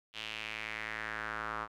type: tone with band-pass filter sweep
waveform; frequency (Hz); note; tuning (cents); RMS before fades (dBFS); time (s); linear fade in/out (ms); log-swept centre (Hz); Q
square; 54.7; A1; -9; -40; 0.13-1.68; 50; 3100 to 1200; 3.3
effects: none